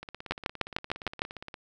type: two click trains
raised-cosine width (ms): 0.3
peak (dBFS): -24 / -10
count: 27 / 7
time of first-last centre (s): 0.03-1.542 / 0.31-1.219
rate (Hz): 17.2 / 6.6
effects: none